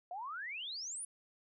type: exponential sweep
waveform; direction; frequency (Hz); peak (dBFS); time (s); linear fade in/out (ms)
sine; up; 685 to 10400; -40; 0.11-1.05; 2
effects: none